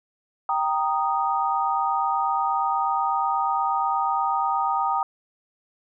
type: chord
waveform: sine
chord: Eb major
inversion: first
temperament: equal with one note detuned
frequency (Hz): 784 / 932.3 / 1240.9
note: G5 / Bb5 / Eb6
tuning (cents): 0 / 0 / -5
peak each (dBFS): -25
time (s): 0.49-5.03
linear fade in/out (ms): 2
effects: none